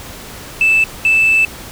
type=tone bursts at uneven times; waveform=sine; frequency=2637 Hz; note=E7; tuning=in tune; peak=-7 dBFS; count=2; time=0.61-0.84 / 1.05-1.45 s; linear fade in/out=2 ms; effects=tanh soft clip ceiling -5 dBFS + pink hiss -32 dBFS RMS until 1.71 s